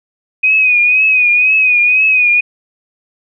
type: tone with vibrato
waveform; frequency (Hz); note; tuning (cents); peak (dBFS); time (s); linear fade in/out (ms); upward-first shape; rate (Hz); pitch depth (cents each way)
sine; 2500; D#7; +8; -7; 0.43-2.41; 10; triangle; 2; 68
effects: none